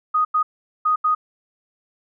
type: tone bursts at uneven times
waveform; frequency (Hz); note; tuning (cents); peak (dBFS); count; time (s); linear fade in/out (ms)
sine; 1244.5; D#6; 0; -15; 4; 0.14-0.25 / 0.34-0.43 / 0.85-0.96 / 1.04-1.15; 10
effects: none